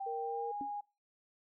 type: tone with pitch glide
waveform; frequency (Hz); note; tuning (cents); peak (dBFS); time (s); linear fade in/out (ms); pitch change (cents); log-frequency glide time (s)
sine; 784 to 822; G5 to G#5; 0 to -18; -37; 0-0.81; 10; +82; 0.22-0.54
type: tone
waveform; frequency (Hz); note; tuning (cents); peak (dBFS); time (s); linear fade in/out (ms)
sine; 466.2; A#4; 0; -38; 0.06-0.52; 10
type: tone with exponential decay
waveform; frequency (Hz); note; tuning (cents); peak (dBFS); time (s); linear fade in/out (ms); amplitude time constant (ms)
sine; 279.3; C#4; +13; -37; 0.61-0.73; 1; 24
effects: noise-tail reverb RT60 0.3 s tail -25 dB re dry